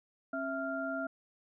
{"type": "tone cluster", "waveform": "sine", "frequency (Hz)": [269.9, 661, 1392], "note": ["C#4", "E5", "F6"], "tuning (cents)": [-46, 5, -6], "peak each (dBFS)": [-38, -37, -38], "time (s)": [0.33, 1.07], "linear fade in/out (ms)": 5, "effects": []}